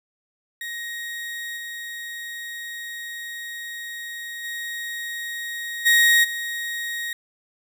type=tone with level steps; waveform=35% pulse; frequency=1879 Hz; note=A#6; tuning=13 cents sharp; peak=-28 / -30 / -27 / -12 / -25 dBFS; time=0.61-7.13 s; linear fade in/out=2 ms; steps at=1.56 / 4.43 / 5.85 / 6.23 s; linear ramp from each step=20 ms; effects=none